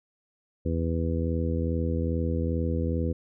harmonic tone, 82.41 Hz, E2, in tune, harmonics 1 / 2 / 3 / 4 / 5 / 6, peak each -27 / -32 / -32 / -35 / -38 / -34 dBFS, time 0.65-3.13 s, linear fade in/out 10 ms, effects none

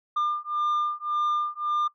sine beating tone pair, 1200 / 1201.8 Hz, D6 / D6, +37 / +40 cents, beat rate 1.8 Hz, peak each -25 dBFS, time 0.16-1.88 s, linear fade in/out 10 ms, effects noise-tail reverb RT60 0.1 s tail -20 dB re dry + tanh soft clip ceiling -21 dBFS

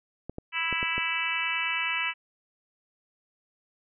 clicks, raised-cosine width 2 ms, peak -22 dBFS, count 5, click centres 0.296 / 0.384 / 0.727 / 0.829 / 0.98 s
harmonic tone, 329.6 Hz, E4, in tune, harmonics 3 / 4 / 5 / 6 / 7 / 8 / 9, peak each -37 / -37 / -37 / -34 / -32 / -31 / -35 dBFS, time 0.52-2.14 s, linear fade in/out 50 ms
effects none

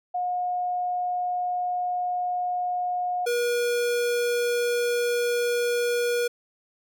sine / square tone pair in turn, 720 / 480.5 Hz, F#5 / B4, -47 / -48 cents, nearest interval perfect fifth, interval 701 cents, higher first, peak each -24 / -23 dBFS, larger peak second, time 0.14-3.26 / 3.26-6.28 s, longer first, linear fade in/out 10 ms, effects none

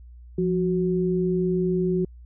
sine tone pair together, 174.61 / 369.2 Hz, F3 / F#4, 0 / -4 cents, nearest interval octave + minor second, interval 1296 cents, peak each -23 dBFS, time 0.38-2.05 s, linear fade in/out 5 ms, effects added 60 Hz sine -42 dBFS peak until 2.25 s

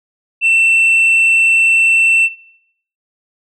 sine tone, 2685 Hz, E7, 31 cents sharp, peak -6 dBFS, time 0.41-2.29 s, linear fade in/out 50 ms, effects noise-tail reverb RT60 0.7 s tail -18 dB re dry + tanh soft clip ceiling -7 dBFS

